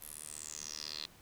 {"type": "tone with band-pass filter sweep", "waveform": "10% pulse", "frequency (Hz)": 75.9, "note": "D#2", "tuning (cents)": -42, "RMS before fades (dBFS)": -45, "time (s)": [0.01, 1.06], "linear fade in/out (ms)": 5, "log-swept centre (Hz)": [12000, 4000], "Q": 5.9, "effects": ["pink hiss -60 dBFS RMS until 1.21 s"]}